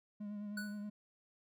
triangle tone with vibrato, 206.8 Hz, G#3, 7 cents flat, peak -39 dBFS, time 0.2-0.9 s, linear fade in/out 10 ms, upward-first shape triangle, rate 9.5 Hz, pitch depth 34 cents each way
square tone with exponential decay, 1480 Hz, F#6, in tune, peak -39 dBFS, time 0.57-0.9 s, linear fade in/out 5 ms, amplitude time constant 70 ms
effects none

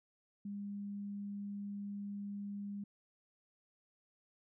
sine tone, 202.2 Hz, G#3, 46 cents flat, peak -40 dBFS, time 0.45-2.84 s, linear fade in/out 5 ms, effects none

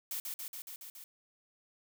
blue noise with echo, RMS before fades -38 dBFS, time 0.11-0.2 s, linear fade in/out 2 ms, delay 140 ms, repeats 6, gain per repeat -2 dB, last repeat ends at 1.04 s, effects none

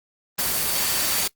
sine tone in noise, 4566 Hz, D8, 50 cents flat, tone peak -33 dBFS, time 0.38-1.28 s, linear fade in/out 10 ms, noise white, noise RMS -23 dBFS, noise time 0.38-1.28 s, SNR -13 dB, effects noise-tail reverb RT60 0.1 s tail -21 dB re dry + Opus 24 kbps

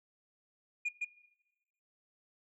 sine tone with echo, 2437 Hz, D#7, 37 cents flat, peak -28 dBFS, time 0.85-0.89 s, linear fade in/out 10 ms, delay 160 ms, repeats 1, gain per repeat -2 dB, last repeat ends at 1.05 s, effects noise-tail reverb RT60 1.0 s tail -19 dB re dry + tanh soft clip ceiling -30 dBFS

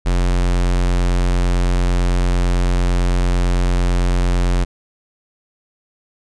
square tone, 44.48 Hz, F1, 32 cents sharp, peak -14 dBFS, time 0.05-4.65 s, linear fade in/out 20 ms, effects resampled to 22050 Hz

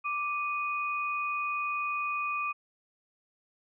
sine tone pair together, 1174.7 / 2485 Hz, D6 / D#7, 0 / -3 cents, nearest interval octave + minor second, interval 1297 cents, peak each -31 / -33 dBFS, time 0.04-2.53 s, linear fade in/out 20 ms, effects none

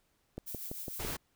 click train, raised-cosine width 2 ms, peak -26 dBFS, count 5, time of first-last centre 0.38-1.049 s, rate 5.98 Hz
violet noise with tremolo, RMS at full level -41 dBFS, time 0.46-1.16 s, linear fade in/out 20 ms, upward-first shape sine, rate 6.6 Hz, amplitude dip 40%
pink noise, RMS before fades -39 dBFS, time 0.99-1.17 s, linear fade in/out 10 ms
effects pink hiss -74 dBFS RMS until 1.35 s

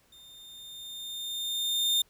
40% pulse tone with level ramp, 3629 Hz, A#7, 47 cents flat, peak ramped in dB -50 to -21 dBFS, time 0.12-2.02 s, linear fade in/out 5 ms, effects pink hiss -65 dBFS RMS until 2.09 s

